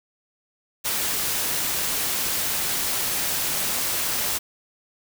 white noise, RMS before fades -25 dBFS, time 0.84-4.39 s, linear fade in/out 20 ms, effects none

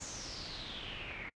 pink noise with low-pass filter sweep, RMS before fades -44 dBFS, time 0-1.3 s, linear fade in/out 20 ms, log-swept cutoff 6900 to 2100 Hz, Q 7, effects noise-tail reverb RT60 0.1 s tail -25 dB re dry + resampled to 22050 Hz

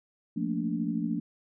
sine chord, Bb major seventh, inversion second, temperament equal with one note detuned, 174.61 / 220 / 233.1 / 290.1 Hz, F3 / A3 / Bb3 / D4, 0 / 0 / 0 / -21 cents, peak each -33 dBFS, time 0.36-1.2 s, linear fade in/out 10 ms, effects none

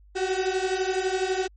35% pulse beating tone pair, 370 / 382 Hz, F#4 / G4, 0 / -45 cents, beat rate 12 Hz, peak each -25 dBFS, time 0.15-1.48 s, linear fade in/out 20 ms, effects added 50 Hz sine -50 dBFS peak until 1.56 s + MP3 32 kbps

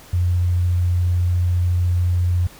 sine tone, 88.6 Hz, F2, 25 cents sharp, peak -15 dBFS, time 0.13-2.47 s, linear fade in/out 5 ms, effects pink hiss -44 dBFS RMS until 2.59 s

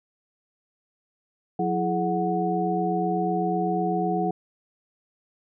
sine tone cluster, 179.8 / 333.7 / 421.7 / 736 Hz, F#3 / E4 / G#4 / F#5, -49 / +21 / +26 / -9 cents, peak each -27 / -29 / -29 / -26 dBFS, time 1.59-4.31 s, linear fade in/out 5 ms, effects none

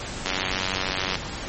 click train, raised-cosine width 0.2 ms, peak -7 dBFS, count 85, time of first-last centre 0.26-1.155 s, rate 93.9 Hz, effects pink hiss -33 dBFS RMS until 1.48 s + MP3 32 kbps

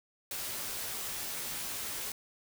white noise with comb filter, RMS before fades -38 dBFS, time 0.31-2.12 s, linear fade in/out 2 ms, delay 15 ms, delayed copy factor -0.55, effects none

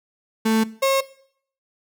35% pulse tone pair in turn, 221.5 / 540.7 Hz, A3 / C#5, +12 / -43 cents, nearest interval octave + minor third, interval 1545 cents, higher second, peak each -15 / -14 dBFS, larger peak second, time 0.45-0.64 / 0.82-1.01 s, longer neither, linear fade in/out 10 ms, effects noise-tail reverb RT60 0.6 s tail -19 dB re dry

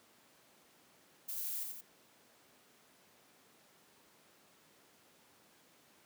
violet noise with echo, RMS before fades -41 dBFS, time 1.28-1.64 s, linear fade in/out 10 ms, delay 86 ms, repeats 2, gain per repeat -4 dB, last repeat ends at 1.812 s, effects pink hiss -65 dBFS RMS until 6.05 s + high-pass 200 Hz 12 dB/octave

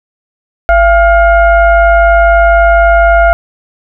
sine tone with frequency modulation, 680 Hz, F5, 46 cents flat, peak -3 dBFS, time 0.69-3.33 s, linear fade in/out 0 ms, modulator 732 Hz, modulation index 0.96, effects none

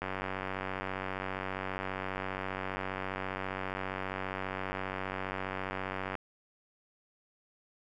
click train, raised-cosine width 0.5 ms, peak -20 dBFS, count 583, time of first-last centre 0.02-6.153 s, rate 94.9 Hz, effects none

